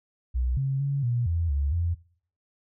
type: tone with pitch steps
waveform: sine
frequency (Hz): 62.1 / 135.3 / 139.8 / 120.3 / 84.1 / 70.8 / 85.4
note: B1 / C#3 / C#3 / B2 / E2 / C#2 / F2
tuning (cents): +10 / -42 / +15 / -45 / +35 / +37 / -38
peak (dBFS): -23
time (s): 0.34-1.95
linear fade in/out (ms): 20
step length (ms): 230
effects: noise-tail reverb RT60 0.5 s tail -19 dB re dry